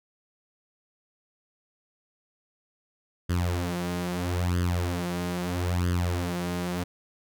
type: tone with flanger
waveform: sawtooth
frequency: 88.4 Hz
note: F2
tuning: 22 cents sharp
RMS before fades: -28 dBFS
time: 3.29-6.84 s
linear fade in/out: 10 ms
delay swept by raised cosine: 0.62 to 6.52 ms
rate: 0.77 Hz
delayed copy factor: +0.8
effects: none